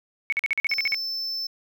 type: tone bursts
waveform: sine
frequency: 2217 Hz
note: C#7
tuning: in tune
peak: -20 dBFS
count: 10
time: 0.3-0.945 s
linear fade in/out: 0 ms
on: 24 ms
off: 45 ms
type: tone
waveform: triangle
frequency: 5290 Hz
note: E8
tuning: 5 cents sharp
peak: -26 dBFS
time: 0.69-1.47 s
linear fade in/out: 5 ms
effects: none